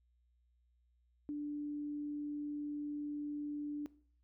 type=tone; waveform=sine; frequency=293.7 Hz; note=D4; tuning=in tune; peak=-37 dBFS; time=1.29-3.86 s; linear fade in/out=0 ms; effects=noise-tail reverb RT60 0.5 s tail -19 dB re dry + added 60 Hz sine -70 dBFS peak until 4.23 s